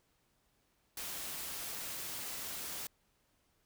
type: noise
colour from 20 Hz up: white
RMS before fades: -42 dBFS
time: 0.97-2.87 s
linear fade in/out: 2 ms
effects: pink hiss -75 dBFS RMS until 3.65 s